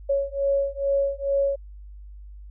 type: beating tone pair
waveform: sine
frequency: 554.4 / 556.7 Hz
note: C#5 / C#5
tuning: 0 / +7 cents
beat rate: 2.3 Hz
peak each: -24 dBFS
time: 0.09-1.56 s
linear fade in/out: 10 ms
effects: added 50 Hz sine -39 dBFS peak until 2.5 s